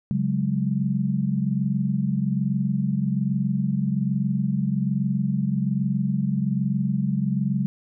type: chord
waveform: sine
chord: C# suspended fourth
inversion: none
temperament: equal with one note detuned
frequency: 138.59 / 185 / 206.2 Hz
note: C#3 / F#3 / G#3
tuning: 0 / 0 / -12 cents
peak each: -25 / -25 / -25 dBFS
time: 0.11-7.66 s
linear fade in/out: 0 ms
effects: none